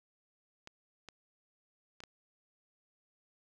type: clicks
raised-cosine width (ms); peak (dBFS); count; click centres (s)
0.2; -30; 4; 0.674 / 1.087 / 2.004 / 2.037
effects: none